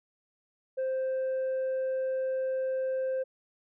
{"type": "tone", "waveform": "sine", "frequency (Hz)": 523.3, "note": "C5", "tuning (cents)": 0, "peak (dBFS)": -25, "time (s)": [0.77, 3.24], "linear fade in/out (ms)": 20, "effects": ["tanh soft clip ceiling -27 dBFS"]}